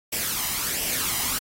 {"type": "noise with flanger", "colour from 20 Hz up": "white", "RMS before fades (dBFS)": -26, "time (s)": [0.12, 1.39], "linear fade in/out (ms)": 10, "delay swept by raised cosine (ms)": [0.36, 1.02], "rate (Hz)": 1.4, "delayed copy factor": 0.55, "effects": ["AAC 48 kbps"]}